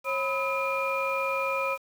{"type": "tone cluster", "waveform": "sine", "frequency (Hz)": [542, 996, 1281, 2411], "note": ["C#5", "B5", "E6", "D7"], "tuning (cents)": [-39, 14, -50, 45], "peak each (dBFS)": [-29, -32, -31, -30], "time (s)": [0.04, 1.78], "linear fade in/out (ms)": 50, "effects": ["tanh soft clip ceiling -18 dBFS", "8-bit"]}